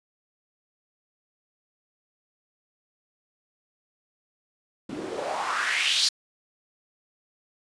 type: noise with band-pass filter sweep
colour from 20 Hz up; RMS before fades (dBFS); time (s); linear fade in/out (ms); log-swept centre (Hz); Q
white; -27; 4.89-6.09; 5; 240 to 4800; 3.5
effects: resampled to 22050 Hz